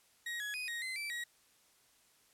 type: tone with pitch steps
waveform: 35% pulse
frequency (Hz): 1890 / 1680 / 2493 / 1878 / 2055 / 2328 / 1904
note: A#6 / G#6 / D#7 / A#6 / C7 / D7 / A#6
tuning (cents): +23 / +19 / +3 / +12 / -32 / -16 / +36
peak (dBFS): -36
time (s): 0.26-1.24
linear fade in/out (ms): 5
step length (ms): 140
effects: white hiss -68 dBFS RMS until 2.33 s + low-pass 12000 Hz 12 dB/octave